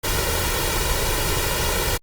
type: noise with comb filter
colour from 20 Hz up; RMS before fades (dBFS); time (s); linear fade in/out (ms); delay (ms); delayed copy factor
pink; -22; 0.03-1.98; 20; 2.1; +0.7
effects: Opus 48 kbps